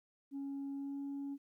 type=tone with pitch glide; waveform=sine; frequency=277.2 to 279.6 Hz; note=C#4 to C#4; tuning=0 to +15 cents; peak=-37 dBFS; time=0.31-1.38 s; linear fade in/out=50 ms; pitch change=+15 cents; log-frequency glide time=0.73-0.99 s; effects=tanh soft clip ceiling -37 dBFS + 13-bit